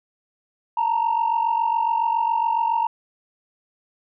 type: tone pair together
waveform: sine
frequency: 890 / 937.2 Hz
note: A5 / A#5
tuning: +20 / +9 cents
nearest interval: minor second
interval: 89 cents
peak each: -21 / -19 dBFS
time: 0.77-2.87 s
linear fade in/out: 5 ms
effects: tanh soft clip ceiling -14 dBFS